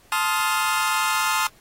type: chord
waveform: sawtooth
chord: F dominant seventh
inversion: first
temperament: just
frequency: 873.1 / 1047.7 / 1257.2 / 1396.9 Hz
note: A5 / C6 / Eb6 / F6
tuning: -14 / +2 / +18 / 0 cents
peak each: -22 dBFS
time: 0.12-1.47 s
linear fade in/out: 2 ms
effects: pink hiss -55 dBFS RMS until 1.6 s + AAC 48 kbps